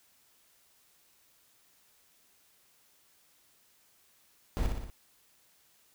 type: noise with echo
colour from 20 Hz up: brown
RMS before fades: -29 dBFS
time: 4.57-4.66 s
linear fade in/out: 0 ms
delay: 60 ms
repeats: 4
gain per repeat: -4 dB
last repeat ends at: 4.9 s
effects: white hiss -66 dBFS RMS until 5.94 s